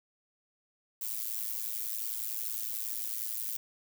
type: noise with amplitude modulation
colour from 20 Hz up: violet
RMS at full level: -32 dBFS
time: 1.01-3.57 s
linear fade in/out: 5 ms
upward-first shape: sine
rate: 111 Hz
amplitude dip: 90%
effects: none